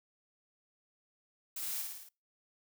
blue noise with echo, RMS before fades -40 dBFS, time 1.56-1.82 s, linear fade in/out 5 ms, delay 54 ms, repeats 5, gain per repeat -3 dB, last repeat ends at 2.09 s, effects noise-tail reverb RT60 0.3 s tail -26 dB re dry

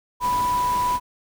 sine tone in noise, 987.8 Hz, B5, in tune, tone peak -19 dBFS, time 0.2-1 s, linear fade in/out 50 ms, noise pink, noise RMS -33 dBFS, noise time 0.2-1 s, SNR +11 dB, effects none

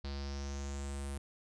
square tone with low-pass filter sweep, 69.7 Hz, C#2, 10 cents sharp, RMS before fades -40 dBFS, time 0.04-1.18 s, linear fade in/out 5 ms, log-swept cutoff 4400 to 9800 Hz, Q 5.1, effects none

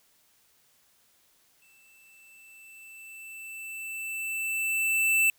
square tone with exponential growth, 2654 Hz, E7, 11 cents sharp, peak -20 dBFS, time 1.62-5.3 s, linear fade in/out 1 ms, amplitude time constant 800 ms, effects white hiss -65 dBFS RMS until 5.38 s

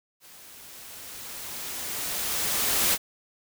white noise with level ramp, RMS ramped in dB -50 to -22 dBFS, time 0.2-2.98 s, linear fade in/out 50 ms, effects none

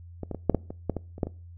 clicks, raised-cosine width 2 ms, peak -20 / -19 / -19 / -6 / -9 / -22 / -12 / -17 / -28 / -11 / -21 dBFS, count 11, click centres 0.233 / 0.313 / 0.347 / 0.497 / 0.547 / 0.705 / 0.897 / 0.967 / 1.181 / 1.232 / 1.27 s, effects noise-tail reverb RT60 0.4 s tail -23 dB re dry + added 86 Hz sine -43 dBFS peak until 1.57 s

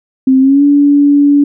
sine tone with pitch glide, 262.8 to 286.6 Hz, C4 to D4, +8 to -42 cents, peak -4 dBFS, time 0.27-1.44 s, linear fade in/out 5 ms, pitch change +150 cents, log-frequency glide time 0.4-0.63 s, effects none

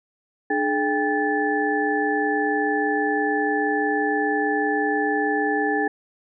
sine tone cluster, 298.4 / 424.6 / 796 / 1741 Hz, D4 / G#4 / G5 / A6, +28 / +38 / +26 / -19 cents, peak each -25 dBFS, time 0.5-5.88 s, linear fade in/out 5 ms, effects none

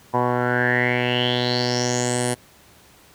10% pulse tone with low-pass filter sweep, 123.1 Hz, B2, 5 cents flat, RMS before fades -21 dBFS, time 0.13-2.35 s, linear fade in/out 20 ms, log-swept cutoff 970 to 10000 Hz, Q 7.7, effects pink hiss -51 dBFS RMS until 3.14 s + high-pass 60 Hz 12 dB/octave

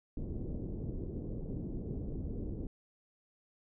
pink low-pass noise, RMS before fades -39 dBFS, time 0.17-2.67 s, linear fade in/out 2 ms, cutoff 400 Hz, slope 24 dB/octave, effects none

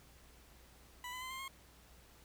20% pulse tone with pitch steps, 987.8 / 1009.1 / 1030.9 / 1053.2 / 1076 Hz, B5 / B5 / C6 / C6 / C6, 0 / +37 / -26 / +11 / +48 cents, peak -38 dBFS, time 1.04-1.48 s, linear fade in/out 2 ms, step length 88 ms, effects added 60 Hz sine -63 dBFS peak until 2.24 s + pink hiss -63 dBFS RMS until 2.24 s

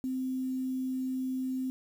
sine tone with quantisation, 259.4 Hz, C4, 15 cents flat, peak -30 dBFS, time 0.04-1.7 s, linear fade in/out 0 ms, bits 9, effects none

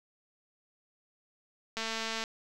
click train, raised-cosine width 0.2 ms, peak -18 dBFS, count 106, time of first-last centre 1.77-2.239 s, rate 224 Hz, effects none

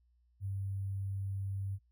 sine tone with sample-and-hold, 97.8 Hz, G2, 4 cents flat, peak -35 dBFS, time 0.4-1.79 s, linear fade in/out 50 ms, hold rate 11025 Hz, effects noise-tail reverb RT60 0.1 s tail -18 dB re dry + added 60 Hz sine -67 dBFS peak until 1.91 s

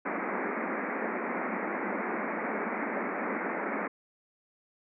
pink band-pass noise, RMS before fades -33 dBFS, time 0.05-3.88 s, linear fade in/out 10 ms, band 190 to 2300 Hz, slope 96 dB/octave, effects none

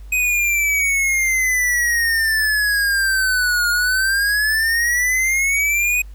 square exponential two-way sweep, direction down then up, 2518 to 1425 to 2507 Hz, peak -16 dBFS, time 0.12-6.02 s, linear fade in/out 5 ms, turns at 3.69 s, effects added 50 Hz sine -33 dBFS peak until 6.14 s + pink hiss -55 dBFS RMS until 6.14 s

